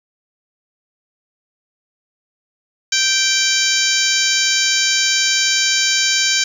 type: harmonic tone with a mistuned harmonic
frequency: 781 Hz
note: G5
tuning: 7 cents flat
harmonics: 2 / 3 / 4 / 5 / 6 / 7 / 8 / 9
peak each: -22 / -22 / -22 / -22 / -22 / -22 / -22 / -22 dBFS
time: 2.92-6.44 s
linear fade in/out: 5 ms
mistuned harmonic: 9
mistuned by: -19 cents
effects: 7-bit